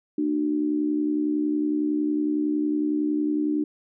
sine tone with amplitude modulation, 300 Hz, D4, 37 cents sharp, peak -18 dBFS, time 0.18-3.64 s, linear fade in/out 5 ms, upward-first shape sine, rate 70.9 Hz, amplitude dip 70%, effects none

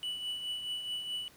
triangle tone with tremolo, 2960 Hz, F#7, in tune, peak -31 dBFS, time 0.03-1.28 s, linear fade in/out 0 ms, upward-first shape triangle, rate 4.7 Hz, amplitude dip 55%, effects pink hiss -59 dBFS RMS until 1.36 s + high-pass 60 Hz 12 dB/octave

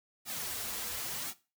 white noise with flanger, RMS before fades -38 dBFS, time 0.25-1.34 s, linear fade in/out 50 ms, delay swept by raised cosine 1.9 to 7.6 ms, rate 0.93 Hz, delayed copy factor -0.85, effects noise-tail reverb RT60 0.3 s tail -17 dB re dry

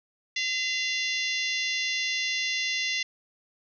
harmonic tone with a mistuned harmonic, 693 Hz, F5, 14 cents flat, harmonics 3 / 4 / 5 / 6 / 7 / 8 / 9, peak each -30 / -32 / -34 / -36 / -37 / -38 / -39 dBFS, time 0.36-3.03 s, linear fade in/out 5 ms, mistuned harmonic 3, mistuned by -31 cents, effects none

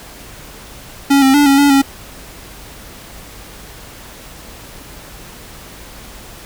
square tone with pitch steps, 278.4 / 267 / 289.7 / 275.8 / 285 / 274.3 Hz, C#4 / C4 / D4 / C#4 / C#4 / C#4, +8 / +35 / -24 / -9 / +48 / -18 cents, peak -8 dBFS, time 1.1-1.82 s, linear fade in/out 10 ms, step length 120 ms, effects added 50 Hz sine -43 dBFS peak until 6.45 s + pink hiss -36 dBFS RMS until 6.45 s

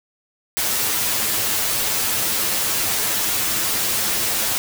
white noise with comb filter, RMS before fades -21 dBFS, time 0.57-4.58 s, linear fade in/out 0 ms, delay 9.2 ms, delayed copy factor +0.75, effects none

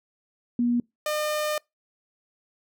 sine / sawtooth tone pair in turn, 240.3 / 605.5 Hz, B3 / D#5, -47 / -47 cents, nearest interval octave + major third, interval 1600 cents, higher second, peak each -20 / -21 dBFS, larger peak first, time 0.59-0.8 / 1.06-1.58 s, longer second, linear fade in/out 2 ms, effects noise-tail reverb RT60 0.2 s tail -26 dB re dry

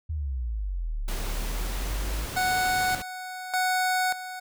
sine exponential two-way sweep, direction down then up, 81.4 to 33.15 to 54.2 Hz, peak -27 dBFS, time 0.09-2.26 s, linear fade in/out 10 ms, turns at 1.1 s
pink noise, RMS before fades -36 dBFS, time 1.08-3.02 s, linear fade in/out 2 ms
25% pulse tone with tremolo, 740 Hz, F#5, in tune, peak -19 dBFS, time 2.36-4.4 s, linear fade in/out 10 ms, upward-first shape square, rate 0.85 Hz, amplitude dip 75%
effects none

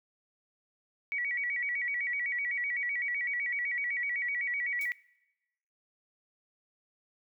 sine tone with vibrato, 2093 Hz, C7, in tune, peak -30 dBFS, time 1.12-4.92 s, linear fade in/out 0 ms, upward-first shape square, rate 7.9 Hz, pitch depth 130 cents each way
blue noise with exponential decay, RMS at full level -43 dBFS, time 4.81-4.97 s, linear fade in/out 1 ms, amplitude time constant 34 ms
effects noise-tail reverb RT60 1.0 s tail -22 dB re dry

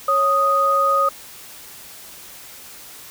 sine tone pair together, 551.2 / 1244.5 Hz, C#5 / D#6, -10 / 0 cents, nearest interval octave + major second, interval 1410 cents, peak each -21 / -15 dBFS, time 0.08-1.09 s, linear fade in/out 5 ms, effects white hiss -40 dBFS RMS until 3.1 s

